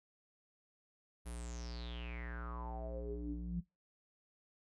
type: tone with low-pass filter sweep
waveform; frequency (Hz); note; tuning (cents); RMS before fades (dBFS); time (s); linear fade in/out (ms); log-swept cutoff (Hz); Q
square; 59.3; A#1; +30; -43; 1.25-3.61; 20; 11000 to 170; 9
effects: noise-tail reverb RT60 0.2 s tail -21 dB re dry